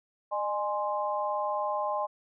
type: chord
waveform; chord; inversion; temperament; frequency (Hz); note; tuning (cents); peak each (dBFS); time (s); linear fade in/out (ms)
sine; Ab major; second; equal with one note detuned; 607.7 / 830.6 / 1046.5; Eb5 / Ab5 / C6; -41 / 0 / 0; -32; 0.31-2.07; 20
effects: none